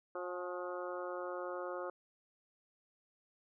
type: harmonic tone with a mistuned harmonic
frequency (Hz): 179.3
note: F3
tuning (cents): +46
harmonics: 2 / 3 / 4 / 5 / 6 / 7 / 8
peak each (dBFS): -44 / -42 / -50 / -51 / -50 / -47 / -52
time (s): 0.15-1.9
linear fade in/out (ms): 2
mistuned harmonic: 5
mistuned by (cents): -56
effects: none